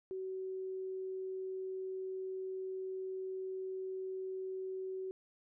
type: tone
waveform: sine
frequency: 377.4 Hz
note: F#4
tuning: 34 cents sharp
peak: -38 dBFS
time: 0.11-5.11 s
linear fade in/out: 0 ms
effects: none